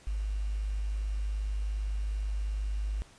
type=tone with quantisation; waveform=sine; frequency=51.3 Hz; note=G#1; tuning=21 cents flat; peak=-29 dBFS; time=0.07-3.02 s; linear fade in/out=0 ms; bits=9; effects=pink hiss -57 dBFS RMS until 3.18 s + resampled to 22050 Hz